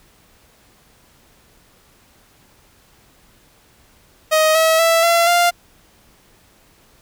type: tone with pitch steps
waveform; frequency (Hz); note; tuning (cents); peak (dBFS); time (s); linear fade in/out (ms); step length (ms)
sawtooth; 627 / 643.9 / 661.2 / 679 / 697.3; D#5 / E5 / E5 / F5 / F5; +13 / -41 / +5 / -49 / -3; -8; 4.31-5.51; 20; 240
effects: pink hiss -53 dBFS RMS until 7.01 s